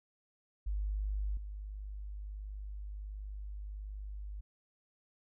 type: tone with level steps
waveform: sine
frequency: 50.7 Hz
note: G#1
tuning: 41 cents flat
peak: -32 / -40 dBFS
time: 0.66-4.41 s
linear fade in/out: 10 ms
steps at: 1.37 s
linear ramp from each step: 2 ms
effects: none